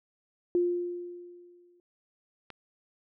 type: tone with exponential decay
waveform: sine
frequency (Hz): 351.5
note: F4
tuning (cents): +11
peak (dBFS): -21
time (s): 0.55-1.8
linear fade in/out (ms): 1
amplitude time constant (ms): 270
type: click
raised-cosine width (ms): 0.3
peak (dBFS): -27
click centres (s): 2.503
effects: none